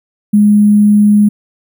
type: tone with sample-and-hold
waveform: sine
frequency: 207.7 Hz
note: G#3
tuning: in tune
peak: -4 dBFS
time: 0.33-1.29 s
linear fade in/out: 10 ms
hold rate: 11025 Hz
effects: none